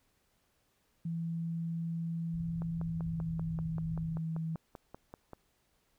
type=tone with pitch glide; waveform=sine; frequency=166.2 to 161.84 Hz; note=E3 to E3; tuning=+15 to -32 cents; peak=-33 dBFS; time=1.05-4.56 s; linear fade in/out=5 ms; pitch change=-47 cents; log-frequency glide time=2.61-3.66 s
type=low-pass noise; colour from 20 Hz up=white; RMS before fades=-45 dBFS; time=2.33-4.19 s; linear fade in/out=10 ms; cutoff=140 Hz; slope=96 dB/octave
type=click train; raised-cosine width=1 ms; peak=-31 dBFS; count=15; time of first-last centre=2.62-5.333 s; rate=5.16 Hz
effects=pink hiss -74 dBFS RMS until 5.98 s